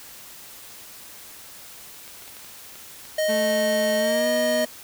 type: clicks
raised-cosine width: 0.2 ms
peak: -26 dBFS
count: 11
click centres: 2.078 / 2.222 / 2.278 / 2.368 / 2.446 / 2.756 / 3.053 / 3.301 / 3.728 / 3.838 / 3.896 s
type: tone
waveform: square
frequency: 622.3 Hz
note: D#5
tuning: in tune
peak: -21 dBFS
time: 3.18-4.65 s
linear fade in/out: 5 ms
type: tone with pitch glide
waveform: 35% pulse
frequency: 219.2 to 241.8 Hz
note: A3 to B3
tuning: -6 to -36 cents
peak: -25 dBFS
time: 3.28-4.66 s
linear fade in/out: 20 ms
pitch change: +170 cents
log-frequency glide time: 3.97-4.27 s
effects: white hiss -43 dBFS RMS until 4.83 s